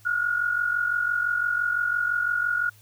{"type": "tone pair together", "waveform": "sine", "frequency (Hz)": [1396.9, 1442.8], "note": ["F6", "F#6"], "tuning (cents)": [0, -44], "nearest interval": "minor second", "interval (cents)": 56, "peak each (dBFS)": [-28, -23], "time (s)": [0.05, 2.7], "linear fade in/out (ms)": 10, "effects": ["added 105 Hz sine -53 dBFS peak until 2.81 s", "white hiss -57 dBFS RMS until 2.81 s"]}